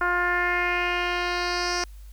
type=tone with low-pass filter sweep; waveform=10% pulse; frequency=353.6 Hz; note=F4; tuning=22 cents sharp; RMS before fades=-25 dBFS; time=0.01-1.84 s; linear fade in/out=2 ms; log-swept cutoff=1400 to 5700 Hz; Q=3.1; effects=added 50 Hz sine -40 dBFS peak until 2.12 s + white hiss -59 dBFS RMS until 2.12 s